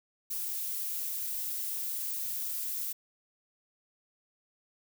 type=noise; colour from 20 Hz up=violet; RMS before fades=-35 dBFS; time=0.3-2.93 s; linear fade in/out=10 ms; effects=none